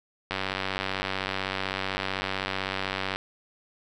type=click train; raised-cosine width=0.3 ms; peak=-12 dBFS; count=274; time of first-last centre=0.31-3.16 s; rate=95.8 Hz; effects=none